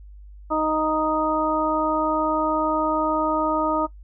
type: harmonic tone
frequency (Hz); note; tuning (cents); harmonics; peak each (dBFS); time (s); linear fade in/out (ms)
311.1; D#4; 0; 1 / 2 / 3 / 4; -25 / -25 / -25 / -25; 0.5-3.87; 20
effects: noise-tail reverb RT60 0.1 s tail -19 dB re dry + added 50 Hz sine -40 dBFS peak until 4.03 s